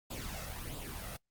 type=noise with flanger; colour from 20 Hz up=pink; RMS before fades=-42 dBFS; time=0.1-1.17 s; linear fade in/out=10 ms; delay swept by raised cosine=0.25 to 1.55 ms; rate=1.5 Hz; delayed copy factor=+0.6; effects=noise-tail reverb RT60 0.1 s tail -21 dB re dry + Opus 48 kbps